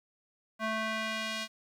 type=tone with band-pass filter sweep; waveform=square; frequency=219.9 Hz; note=A3; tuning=1 cent flat; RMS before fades=-34 dBFS; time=0.59-1.48 s; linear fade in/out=50 ms; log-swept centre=1300 to 3700 Hz; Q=0.99; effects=10-bit